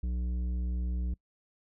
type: tone with tanh clipping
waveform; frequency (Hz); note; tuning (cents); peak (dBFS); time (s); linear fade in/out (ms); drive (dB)
triangle; 61; B1; -21; -31; 0.03-1.14; 5; 14
effects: noise-tail reverb RT60 0.1 s tail -24 dB re dry